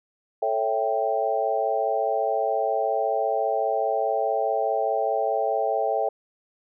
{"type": "chord", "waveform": "sine", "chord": "A dominant seventh", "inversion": "none", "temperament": "equal", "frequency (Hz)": [440, 554.4, 659.3, 784], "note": ["A4", "C#5", "E5", "G5"], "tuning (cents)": [0, 0, 0, 0], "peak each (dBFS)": [-28, -28, -26, -26], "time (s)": [0.42, 6.09], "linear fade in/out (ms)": 5, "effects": []}